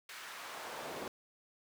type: noise with high-pass filter sweep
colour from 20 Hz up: brown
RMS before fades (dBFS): -45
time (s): 0.09-1.08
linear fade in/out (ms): 2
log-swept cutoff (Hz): 1900 to 390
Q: 0.97
effects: none